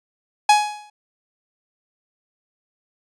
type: tone with exponential decay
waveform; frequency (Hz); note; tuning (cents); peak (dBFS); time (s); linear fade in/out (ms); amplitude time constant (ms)
45% pulse; 838; G#5; +15; -8; 0.49-0.9; 5; 89
effects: resampled to 22050 Hz